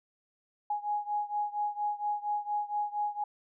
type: beating tone pair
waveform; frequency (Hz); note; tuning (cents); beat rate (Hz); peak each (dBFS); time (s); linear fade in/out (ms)
sine; 830 / 834.3; G#5 / G#5; -1 / +8; 4.3; -32 / -34; 0.7-3.24; 5
effects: none